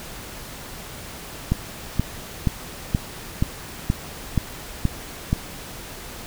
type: click train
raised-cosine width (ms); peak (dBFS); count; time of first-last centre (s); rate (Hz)
5; -6; 9; 1.52-5.33; 2.1
effects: pink hiss -37 dBFS RMS until 6.26 s